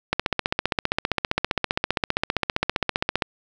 click train, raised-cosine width 0.3 ms, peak -4 dBFS, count 48, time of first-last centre 0.13-3.222 s, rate 15.2 Hz, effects none

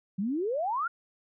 sine exponential sweep, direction up, 181.7 to 1454 Hz, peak -27 dBFS, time 0.18-0.88 s, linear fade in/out 10 ms, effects none

